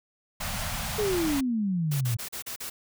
pink band-stop noise, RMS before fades -32 dBFS, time 0.4-1.41 s, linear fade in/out 10 ms, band 230 to 570 Hz, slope 48 dB/octave
sine exponential sweep, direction down, 436.4 to 110.9 Hz, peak -24 dBFS, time 0.98-2.17 s, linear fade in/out 10 ms
white noise bursts, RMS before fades -36 dBFS, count 6, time 1.91-2.7 s, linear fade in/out 10 ms, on 100 ms, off 38 ms
effects none

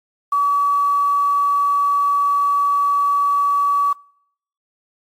sine tone with quantisation, 1141 Hz, C#6, 50 cents sharp, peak -14 dBFS, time 0.32-3.93 s, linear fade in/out 5 ms, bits 7, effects noise-tail reverb RT60 0.7 s tail -26 dB re dry + AAC 48 kbps

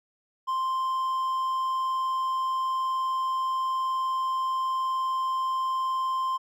triangle tone, 1046.5 Hz, C6, in tune, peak -23 dBFS, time 0.47-6.38 s, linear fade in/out 20 ms, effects none

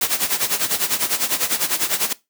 white noise with tremolo, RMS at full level -18 dBFS, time 0.01-2.13 s, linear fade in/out 5 ms, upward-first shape sine, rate 10 Hz, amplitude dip 80%, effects noise-tail reverb RT60 0.2 s tail -19 dB re dry + high-pass 150 Hz 12 dB/octave

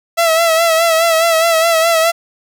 sawtooth tone with vibrato, 659.3 Hz, E5, in tune, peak -6 dBFS, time 0.17-2.12 s, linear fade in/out 20 ms, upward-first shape sine, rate 4.8 Hz, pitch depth 50 cents each way, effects none

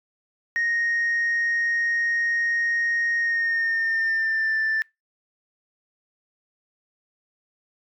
sine tone with pitch glide, 1864.7 to 1769.2 Hz, A#6 to A6, 0 to +9 cents, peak -19 dBFS, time 0.56-4.82 s, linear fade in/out 0 ms, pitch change -91 cents, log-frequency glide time 3.18-4.58 s, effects noise-tail reverb RT60 0.2 s tail -25 dB re dry + tanh soft clip ceiling -18 dBFS

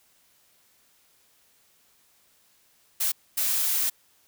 blue noise bursts at uneven times, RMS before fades -25 dBFS, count 2, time 3-3.12 / 3.37-3.9 s, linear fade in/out 10 ms, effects white hiss -63 dBFS RMS until 4.27 s

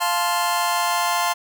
sawtooth chord, F major, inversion none, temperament just, 698.5 / 873.1 / 1047.7 Hz, F5 / A5 / C6, 0 / -14 / +2 cents, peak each -20 / -21 / -18 dBFS, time 0-1.34 s, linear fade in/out 20 ms, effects none

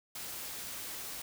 white noise, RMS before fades -42 dBFS, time 0.15-1.22 s, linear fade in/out 5 ms, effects none

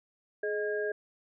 sine tone cluster, 420.9 / 621 / 1628 Hz, G#4 / D#5 / G#6, +23 / -3 / -35 cents, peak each -31 / -36 / -36 dBFS, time 0.43-0.92 s, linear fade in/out 5 ms, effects none

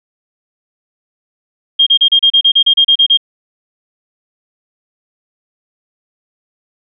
sine tone bursts, 3222 Hz, G7, 47 cents sharp, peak -5 dBFS, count 13, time 1.79-3.174 s, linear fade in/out 10 ms, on 76 ms, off 33 ms, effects none

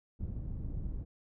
pink low-pass noise, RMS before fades -38 dBFS, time 0.19-1.05 s, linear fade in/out 20 ms, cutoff 160 Hz, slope 12 dB/octave, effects none

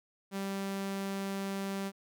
sawtooth tone, 195.8 Hz, G3, 2 cents flat, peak -30 dBFS, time 0.31-1.92 s, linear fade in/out 50 ms, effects none

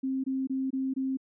sine tone bursts, 265 Hz, C4, 22 cents sharp, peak -27 dBFS, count 5, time 0.03-1.172 s, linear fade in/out 10 ms, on 210 ms, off 23 ms, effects none

